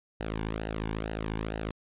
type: tone with flanger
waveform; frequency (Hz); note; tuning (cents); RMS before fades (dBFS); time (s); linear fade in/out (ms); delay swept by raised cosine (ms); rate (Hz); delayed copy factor
sawtooth; 54.1; A1; -29; -34; 0.2-1.71; 5; 0.87 to 1.59; 2.2; -0.7
effects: resampled to 8000 Hz